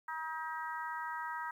harmonic tone, 317.9 Hz, D#4, 37 cents sharp, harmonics 3 / 4 / 5 / 6, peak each -40 / -43 / -44 / -47 dBFS, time 0.08-1.51 s, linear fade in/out 5 ms, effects 11-bit

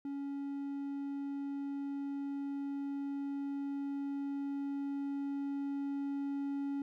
triangle tone with level ramp, 279.9 Hz, C#4, 17 cents sharp, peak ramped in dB -35 to -32 dBFS, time 0.05-6.82 s, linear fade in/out 2 ms, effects none

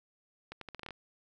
accelerating click train, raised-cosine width 0.3 ms, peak -27 dBFS, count 9, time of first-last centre 0.52-0.907 s, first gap 93 ms, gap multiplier 0.8, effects none

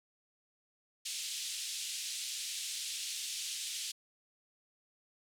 pink band-pass noise, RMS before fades -40 dBFS, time 1.05-3.92 s, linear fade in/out 10 ms, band 3000 to 10000 Hz, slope 24 dB/octave, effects none

